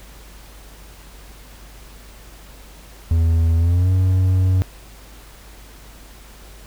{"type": "tone with pitch glide", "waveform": "triangle", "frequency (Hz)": [82.41, 93.04], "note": ["E2", "F#2"], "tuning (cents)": [0, 10], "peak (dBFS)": -11, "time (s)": [3.11, 4.62], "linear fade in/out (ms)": 0, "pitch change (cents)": 210, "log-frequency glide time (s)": [3.57, 3.9], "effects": ["added 50 Hz sine -41 dBFS peak until 6.66 s", "pink hiss -45 dBFS RMS until 6.66 s"]}